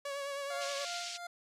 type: tone with vibrato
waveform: sawtooth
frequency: 561 Hz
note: C#5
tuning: 21 cents sharp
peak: -33 dBFS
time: 0.05-0.85 s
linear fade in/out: 5 ms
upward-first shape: triangle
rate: 9.5 Hz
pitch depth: 36 cents each way
type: tone with tremolo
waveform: 25% pulse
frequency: 698.5 Hz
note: F5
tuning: in tune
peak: -35 dBFS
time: 0.5-1.27 s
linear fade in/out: 5 ms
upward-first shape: sine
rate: 2.8 Hz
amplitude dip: 70%
type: band-pass noise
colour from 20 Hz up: white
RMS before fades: -42 dBFS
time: 0.6-1.18 s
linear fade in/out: 20 ms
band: 2400 to 6300 Hz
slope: 24 dB/octave
effects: low-pass 10000 Hz 12 dB/octave